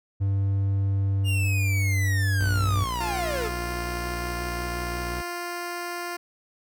triangle tone with pitch glide, 98.3 to 97.34 Hz, G2 to G2, +5 to -12 cents, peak -19 dBFS, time 0.2-2.85 s, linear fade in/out 20 ms, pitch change -17 cents, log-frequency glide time 0.71-2.03 s
45% pulse linear sweep, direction down, 2847 to 380.3 Hz, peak -28 dBFS, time 1.24-3.51 s, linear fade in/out 50 ms
sawtooth tone with vibrato, 60.1 Hz, B1, 46 cents flat, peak -27 dBFS, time 2.4-5.22 s, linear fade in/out 10 ms, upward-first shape sine, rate 5.5 Hz, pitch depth 41 cents each way
10% pulse tone, 349.2 Hz, F4, in tune, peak -22 dBFS, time 3-6.17 s, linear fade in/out 10 ms
effects none

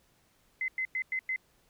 sine tone bursts, 2051 Hz, C7, 35 cents flat, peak -29 dBFS, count 5, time 0.61-1.361 s, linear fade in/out 2 ms, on 71 ms, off 99 ms, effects pink hiss -68 dBFS RMS until 1.69 s

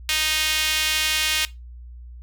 sawtooth tone with high-pass filter, 310.9 Hz, D#4, 1 cent flat, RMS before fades -22 dBFS, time 0.09-1.45 s, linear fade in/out 0 ms, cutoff 2700 Hz, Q 1.6, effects noise-tail reverb RT60 0.2 s tail -18 dB re dry + added 60 Hz sine -37 dBFS peak until 2.22 s

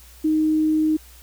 sine tone, 311.1 Hz, D#4, in tune, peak -16 dBFS, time 0.24-0.97 s, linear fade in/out 10 ms, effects added 60 Hz sine -46 dBFS peak until 1.22 s + white hiss -49 dBFS RMS until 1.22 s

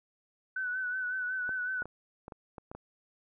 sine tone with vibrato, 1500 Hz, F#6, 23 cents sharp, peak -31 dBFS, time 0.56-1.83 s, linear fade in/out 5 ms, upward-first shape sine, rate 5.4 Hz, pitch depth 40 cents each way
clicks, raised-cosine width 1 ms, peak -29 dBFS, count 8, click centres 1.492 / 1.821 / 1.856 / 2.281 / 2.322 / 2.582 / 2.715 / 2.75 s
effects none

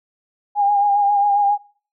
sine tone with vibrato, 813 Hz, G#5, 37 cents flat, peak -13 dBFS, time 0.55-1.58 s, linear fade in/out 50 ms, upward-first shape sine, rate 7.4 Hz, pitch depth 34 cents each way, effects noise-tail reverb RT60 0.4 s tail -21 dB re dry

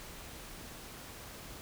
silence, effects pink hiss -48 dBFS RMS until 1.61 s

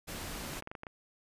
pink noise, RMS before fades -41 dBFS, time 0.07-0.61 s, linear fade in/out 20 ms
clicks, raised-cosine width 0.5 ms, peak -27 dBFS, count 8, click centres 0.533 / 0.571 / 0.624 / 0.674 / 0.715 / 0.752 / 0.834 / 0.868 s
effects resampled to 32000 Hz

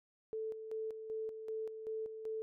sine tone with tremolo, 440 Hz, A4, in tune, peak -37 dBFS, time 0.33-2.42 s, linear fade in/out 0 ms, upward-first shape square, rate 2.6 Hz, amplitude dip 55%, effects none

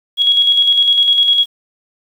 sine tone with tremolo, 3322 Hz, G#7, in tune, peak -7 dBFS, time 0.17-1.46 s, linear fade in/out 50 ms, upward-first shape square, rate 9.9 Hz, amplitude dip 40%, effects 7-bit

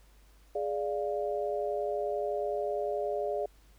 sine chord, D diminished, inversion second, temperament equal, 415.3 / 587.3 / 698.5 Hz, Ab4 / D5 / F5, 0 / 0 / 0 cents, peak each -33 / -33 / -36 dBFS, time 0.55-3.46 s, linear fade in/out 5 ms, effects added 50 Hz sine -57 dBFS peak until 3.78 s + pink hiss -65 dBFS RMS until 3.78 s

